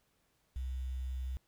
sine tone with quantisation, 64.3 Hz, C2, 30 cents flat, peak -35 dBFS, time 0.56-1.37 s, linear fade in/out 0 ms, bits 10, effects pink hiss -75 dBFS RMS until 1.47 s

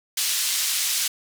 pink band-pass noise, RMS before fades -24 dBFS, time 0.17-1.08 s, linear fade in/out 5 ms, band 3600 to 13000 Hz, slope 12 dB/octave, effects none

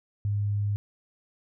sine tone, 102.5 Hz, G#2, 22 cents flat, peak -24 dBFS, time 0.25-0.76 s, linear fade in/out 0 ms, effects none

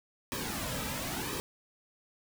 pink noise with flanger, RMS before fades -36 dBFS, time 0.32-1.4 s, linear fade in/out 0 ms, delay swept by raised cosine 1.4 to 2.8 ms, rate 0.98 Hz, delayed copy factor -0.7, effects none

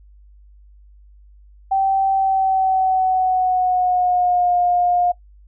sine tone with pitch glide, 775 to 710.7 Hz, G5 to F5, -20 to +30 cents, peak -14 dBFS, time 1.71-5.12 s, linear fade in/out 10 ms, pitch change -150 cents, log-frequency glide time 2.13-4.55 s, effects noise-tail reverb RT60 0.1 s tail -19 dB re dry + added 50 Hz sine -44 dBFS peak until 5.47 s

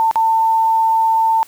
sine tone with dropouts, 896 Hz, A5, 31 cents sharp, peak -11 dBFS, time 0-1.43 s, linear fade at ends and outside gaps 0 ms, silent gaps 0.112-0.157 s, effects white hiss -45 dBFS RMS until 1.47 s

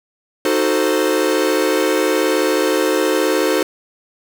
45% pulse chord, D# diminished seventh, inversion none, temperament equal with one note detuned, 311.1 / 370 / 444.1 / 523.3 Hz, D#4 / F#4 / A4 / C5, 0 / 0 / +16 / 0 cents, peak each -20 dBFS, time 0.45-3.63 s, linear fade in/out 2 ms, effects none

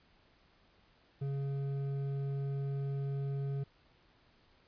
sine tone with hard clipping, 138.59 Hz, C#3, in tune, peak -35 dBFS, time 1.21-3.64 s, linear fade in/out 10 ms, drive 7 dB, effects pink hiss -67 dBFS RMS until 4.67 s + resampled to 11025 Hz

